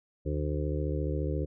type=harmonic tone; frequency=74.4 Hz; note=D2; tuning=23 cents sharp; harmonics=1 / 2 / 4 / 5 / 6 / 7; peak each=-31 / -34 / -37 / -38 / -39 / -39 dBFS; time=0.25-1.46 s; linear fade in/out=20 ms; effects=none